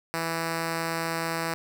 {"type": "tone", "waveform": "5% pulse", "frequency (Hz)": 164.81, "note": "E3", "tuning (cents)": 0, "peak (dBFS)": -16, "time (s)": [0.14, 1.54], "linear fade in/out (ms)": 0, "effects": []}